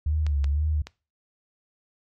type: tone with vibrato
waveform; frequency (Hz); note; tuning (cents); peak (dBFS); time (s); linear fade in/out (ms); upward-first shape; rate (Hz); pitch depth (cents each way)
sine; 73.42; D2; 0; -21; 0.06-0.82; 5; sine; 2; 92
type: clicks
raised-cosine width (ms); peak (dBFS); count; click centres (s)
0.2; -20; 3; 0.266 / 0.443 / 0.87
effects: noise-tail reverb RT60 0.3 s tail -21 dB re dry + MP3 64 kbps